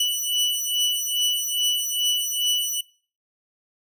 sawtooth beating tone pair, 2960 / 2962.4 Hz, F#7 / F#7, 0 / +1 cents, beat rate 2.4 Hz, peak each -21 dBFS, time 0-2.81 s, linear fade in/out 5 ms, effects noise-tail reverb RT60 0.4 s tail -21 dB re dry

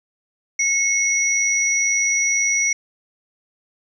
sine tone pair together, 2179 / 5799 Hz, C#7 / F#8, -30 / -36 cents, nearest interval octave + perfect fourth, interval 1694 cents, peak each -19 / -19 dBFS, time 0.59-2.73 s, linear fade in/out 5 ms, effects 9-bit

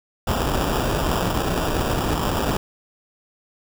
pink noise with sample-and-hold, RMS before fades -22 dBFS, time 0.27-2.57 s, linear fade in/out 5 ms, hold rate 2100 Hz, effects none

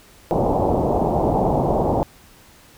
white low-pass noise, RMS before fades -19 dBFS, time 0.31-2.03 s, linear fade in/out 0 ms, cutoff 860 Hz, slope 48 dB/octave, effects pink hiss -49 dBFS RMS until 2.77 s

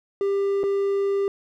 triangle tone with dropouts, 396.9 Hz, G4, 22 cents sharp, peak -18 dBFS, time 0.21-1.28 s, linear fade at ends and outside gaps 1 ms, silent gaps 0.633-0.638 s, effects none

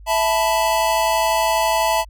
square chord, E suspended fourth, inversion none, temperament equal with one note detuned, 659.3 / 875.9 / 987.8 Hz, E5 / A5 / B5, 0 / -8 / 0 cents, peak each -21 / -20 / -23 dBFS, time 0.06-2.05 s, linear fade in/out 50 ms, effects added 50 Hz sine -38 dBFS peak until 2.09 s

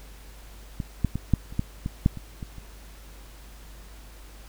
clicks, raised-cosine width 5 ms, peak -17 / -9 / -15 / -6 / -29 / -11 / -16 / -6 / -23 / -22 / -29 dBFS, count 11, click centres 0.802 / 1.047 / 1.156 / 1.337 / 1.525 / 1.594 / 1.861 / 2.061 / 2.173 / 2.428 / 2.583 s, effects added 50 Hz sine -44 dBFS peak until 4.48 s + pink hiss -51 dBFS RMS until 4.48 s

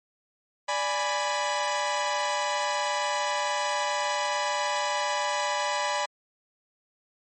sawtooth chord, G# diminished, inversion second, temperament equal, 587.3 / 830.6 / 987.8 Hz, D5 / G#5 / B5, 0 / 0 / 0 cents, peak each -27 / -27 / -25 dBFS, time 0.68-6.06 s, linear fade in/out 10 ms, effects MP3 32 kbps

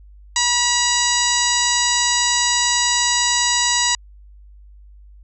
harmonic tone with a mistuned harmonic, 969 Hz, B5, 33 cents flat, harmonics 1 / 2 / 3 / 4 / 5 / 6 / 7 / 8, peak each -23 / -23 / -26 / -23 / -24 / -26 / -23 / -23 dBFS, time 0.36-3.95 s, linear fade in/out 2 ms, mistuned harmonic 3, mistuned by -29 cents, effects added 50 Hz sine -41 dBFS peak until 5.23 s

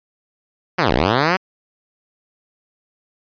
5% pulse linear two-way sweep, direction down then up, 193.8 to 52 to 193.8 Hz, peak -3 dBFS, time 0.78-1.37 s, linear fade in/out 10 ms, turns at 0.93 s, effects resampled to 11025 Hz

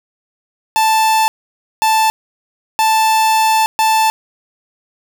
45% pulse tone bursts at uneven times, 880 Hz, A5, in tune, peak -10 dBFS, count 4, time 0.76-1.28 / 1.82-2.1 / 2.79-3.66 / 3.79-4.1 s, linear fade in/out 0 ms, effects none

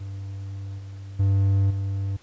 triangle tone with level steps, 98 Hz, G2, in tune, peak -29 / -33 / -15 / -22 dBFS, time 0-2.17 s, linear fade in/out 10 ms, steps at 0.78 / 1.19 / 1.7 s, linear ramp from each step 10 ms, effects pink hiss -55 dBFS RMS until 2.22 s + resampled to 16000 Hz

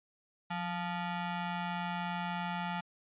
sawtooth ring-modulated tone, 523.3 Hz, C5, in tune, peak -27 dBFS, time 0.5-2.81 s, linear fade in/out 10 ms, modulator 345 Hz, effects resampled to 8000 Hz

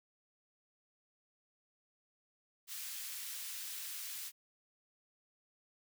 white high-pass noise, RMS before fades -44 dBFS, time 2.67-4.32 s, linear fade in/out 50 ms, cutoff 1900 Hz, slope 12 dB/octave, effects none

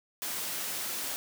white high-pass noise, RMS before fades -35 dBFS, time 0.22-1.16 s, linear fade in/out 0 ms, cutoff 160 Hz, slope 12 dB/octave, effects none

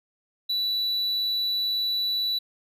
triangle tone, 3951 Hz, B7, in tune, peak -22 dBFS, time 0.49-2.39 s, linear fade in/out 10 ms, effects none

